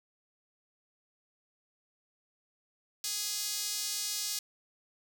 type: tone with high-pass filter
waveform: sawtooth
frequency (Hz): 415.3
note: G#4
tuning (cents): 0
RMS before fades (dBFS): -35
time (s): 3.04-4.39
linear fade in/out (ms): 2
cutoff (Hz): 5100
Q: 1.5
effects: none